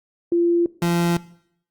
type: tone pair in turn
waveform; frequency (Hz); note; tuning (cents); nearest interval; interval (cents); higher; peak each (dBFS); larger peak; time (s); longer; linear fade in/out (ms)
sine / 30% pulse; 343.4 / 171.7; F4 / F3; -29 / -29; octave; 1200; first; -15; neither; 0.32-0.66 / 0.82-1.17; second; 2
effects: noise-tail reverb RT60 0.7 s tail -20 dB re dry + Opus 32 kbps